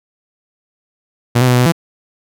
sawtooth tone with pitch steps, 120.5 / 127.4 / 124.6 / 123.6 / 124.7 / 167.5 Hz, B2 / C3 / B2 / B2 / B2 / E3, -42 / -46 / +16 / +2 / +17 / +28 cents, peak -5 dBFS, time 1.35-1.722 s, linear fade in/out 10 ms, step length 62 ms, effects none

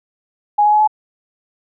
sine tone with pitch steps, 830.6 / 838.8 / 847.1 / 855.4 Hz, G#5 / G#5 / G#5 / A5, 0 / +17 / +34 / -49 cents, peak -9 dBFS, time 0.58-0.876 s, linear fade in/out 10 ms, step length 74 ms, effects none

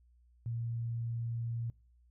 sine tone, 116.54 Hz, A#2, in tune, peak -34 dBFS, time 0.46-1.7 s, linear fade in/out 0 ms, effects noise-tail reverb RT60 0.4 s tail -22 dB re dry + added 60 Hz sine -62 dBFS peak until 2.1 s

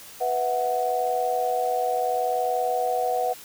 sine chord, B suspended fourth, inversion none, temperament equal, 493.9 / 659.3 / 740 Hz, B4 / E5 / F#5, 0 / 0 / 0 cents, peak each -27 / -29 / -24 dBFS, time 0.2-3.34 s, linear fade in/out 20 ms, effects white hiss -44 dBFS RMS until 3.44 s

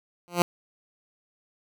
10% pulse tone with exponential growth, 174.61 Hz, F3, in tune, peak -7 dBFS, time 0.28-0.42 s, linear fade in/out 0 ms, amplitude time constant 30 ms, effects none

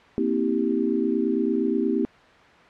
sine chord, C dominant seventh, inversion third, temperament equal with one note detuned, 233.1 / 261.6 / 322.1 / 392 Hz, Bb3 / C4 / E4 / G4, 0 / 0 / -40 / 0 cents, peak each -26 dBFS, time 0.18-2.05 s, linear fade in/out 0 ms, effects white hiss -50 dBFS RMS until 2.69 s + low-pass 2000 Hz 12 dB/octave

